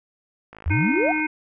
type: click train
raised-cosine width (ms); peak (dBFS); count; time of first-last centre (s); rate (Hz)
0.5; -26; 37; 0.53-1.199; 53.8
type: exponential sweep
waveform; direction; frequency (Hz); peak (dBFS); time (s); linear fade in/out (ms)
sine; up; 71.5 to 784; -19; 0.66-1.12; 5
type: harmonic tone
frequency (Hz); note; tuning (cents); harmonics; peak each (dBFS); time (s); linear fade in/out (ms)
308.4; D#4; -15; 1 / 3 / 5 / 7 / 8; -24 / -31 / -30 / -26 / -29; 0.7-1.27; 10
effects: none